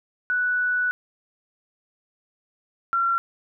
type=tone pair in turn; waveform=sine; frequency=1480 / 1366.9 Hz; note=F#6 / F6; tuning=0 / -38 cents; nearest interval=minor second; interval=138 cents; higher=first; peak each=-20 / -19 dBFS; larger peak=second; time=0.3-0.91 / 2.93-3.18 s; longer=first; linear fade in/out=0 ms; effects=none